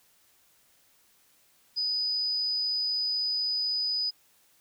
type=tone; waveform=sine; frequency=4978 Hz; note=D#8; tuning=in tune; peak=-26 dBFS; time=1.76-4.11 s; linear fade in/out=20 ms; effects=white hiss -64 dBFS RMS until 4.6 s